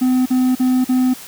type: tone bursts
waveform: triangle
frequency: 254.9 Hz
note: C4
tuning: 45 cents flat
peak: -10 dBFS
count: 4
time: 0.01-1.139 s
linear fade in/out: 10 ms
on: 250 ms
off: 43 ms
effects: white hiss -36 dBFS RMS until 1.27 s